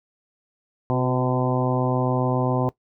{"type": "harmonic tone with a mistuned harmonic", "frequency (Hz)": 127.3, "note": "C3", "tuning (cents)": -47, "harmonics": [1, 2, 3, 4, 5, 6, 7, 8], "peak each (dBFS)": [-23, -26, -28, -29, -30, -31, -31, -32], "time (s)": [0.9, 2.69], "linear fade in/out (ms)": 0, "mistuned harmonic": 3, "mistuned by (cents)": -35, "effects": ["noise-tail reverb RT60 0.1 s tail -19 dB re dry"]}